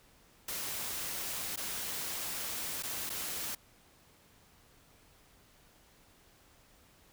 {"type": "noise with dropouts", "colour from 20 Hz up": "white", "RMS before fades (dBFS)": -38, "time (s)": [0.48, 3.55], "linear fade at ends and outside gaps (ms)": 5, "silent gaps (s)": [[1.561, 1.573], [2.825, 2.834], [3.095, 3.1]], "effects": ["pink hiss -63 dBFS RMS until 7.12 s"]}